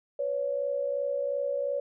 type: tone pair together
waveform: sine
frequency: 501 / 563.8 Hz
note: B4 / C#5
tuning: +25 / +29 cents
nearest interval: major second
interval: 204 cents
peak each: -33 / -28 dBFS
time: 0.19-1.8 s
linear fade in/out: 5 ms
effects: none